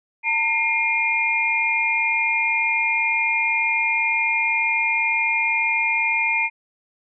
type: tone cluster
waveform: sine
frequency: 907 / 2126 / 2416 Hz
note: A#5 / C7 / D7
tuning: -48 / +27 / +48 cents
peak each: -26 / -23 / -20 dBFS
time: 0.23-6.5 s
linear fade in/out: 50 ms
effects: none

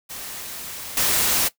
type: noise with level steps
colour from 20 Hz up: white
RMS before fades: -34 / -20 dBFS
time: 0.09-1.49 s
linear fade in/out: 20 ms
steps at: 0.97 s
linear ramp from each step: 2 ms
effects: noise-tail reverb RT60 0.1 s tail -17 dB re dry

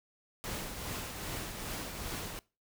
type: noise with tremolo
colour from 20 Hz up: pink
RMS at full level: -38 dBFS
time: 0.44-2.39 s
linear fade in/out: 0 ms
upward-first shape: triangle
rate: 2.5 Hz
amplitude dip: 45%
effects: noise-tail reverb RT60 0.3 s tail -22 dB re dry

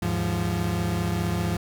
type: tone cluster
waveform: 35% pulse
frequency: 79.1 / 104.3 / 173.3 Hz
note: D#2 / G#2 / F3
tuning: +29 / +8 / -13 cents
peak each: -30 / -26 / -25 dBFS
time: 0.02-1.57 s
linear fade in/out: 5 ms
effects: none

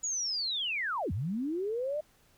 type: linear two-way sweep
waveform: sine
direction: down then up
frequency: 6920 to 77.8 to 620 Hz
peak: -30 dBFS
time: 0.03-2.01 s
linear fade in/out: 10 ms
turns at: 1.12 s
effects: pink hiss -65 dBFS RMS until 2.37 s

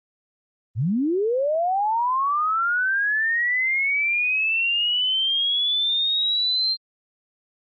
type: linear sweep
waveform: sine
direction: up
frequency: 92.4 to 4182 Hz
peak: -19 dBFS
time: 0.75-6.77 s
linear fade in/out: 50 ms
effects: Opus 24 kbps

